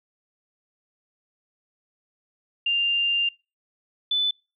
sine tone pair in turn, 2794 / 3499 Hz, F7 / A7, 0 / -10 cents, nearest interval major third, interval 390 cents, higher second, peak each -20 dBFS, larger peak neither, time 2.66-3.29 / 4.11-4.31 s, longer first, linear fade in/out 5 ms, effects noise-tail reverb RT60 0.3 s tail -26 dB re dry

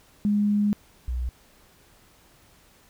sine tone pair in turn, 206.5 / 61.78 Hz, G#3 / B1, -10 / +1 cents, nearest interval octave + major sixth, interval 2089 cents, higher first, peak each -19 / -25 dBFS, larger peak first, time 0.25-0.73 / 1.08-1.29 s, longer first, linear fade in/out 0 ms, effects pink hiss -57 dBFS RMS until 2.89 s

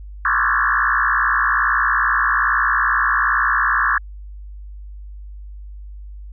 sine tone with frequency modulation, 1401 Hz, F6, 5 cents sharp, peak -14 dBFS, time 0.25-3.98 s, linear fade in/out 2 ms, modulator 61.2 Hz, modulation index 5.7, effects added 50 Hz sine -32 dBFS peak until 6.32 s

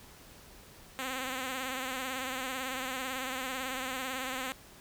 5% pulse tone with vibrato, 260 Hz, C4, 11 cents flat, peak -23 dBFS, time 0.99-4.52 s, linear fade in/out 0 ms, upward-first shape triangle, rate 18 Hz, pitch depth 70 cents each way, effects pink hiss -54 dBFS RMS until 4.8 s

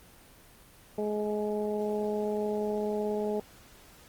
harmonic tone, 210.3 Hz, G#3, 22 cents sharp, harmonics 1 / 2 / 3 / 4, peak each -34 / -30 / -36 / -40 dBFS, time 0.98-3.4 s, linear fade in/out 2 ms, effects pink hiss -55 dBFS RMS until 4.08 s + Opus 24 kbps

